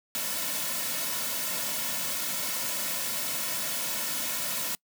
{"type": "noise with comb filter", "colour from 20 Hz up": "white", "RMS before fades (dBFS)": -31, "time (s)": [0.15, 4.75], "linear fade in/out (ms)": 0, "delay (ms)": 2.5, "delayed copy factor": -0.65, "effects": ["noise-tail reverb RT60 0.1 s tail -26 dB re dry", "high-pass 150 Hz 12 dB/octave"]}